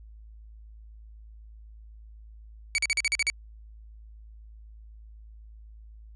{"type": "tone bursts", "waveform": "sawtooth", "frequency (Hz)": 2264, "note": "C#7", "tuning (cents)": 36, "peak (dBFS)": -19, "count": 8, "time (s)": [2.75, 3.3], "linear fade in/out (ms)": 0, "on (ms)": 32, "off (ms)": 42, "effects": ["added 54 Hz sine -45 dBFS peak until 6.15 s", "resampled to 22050 Hz"]}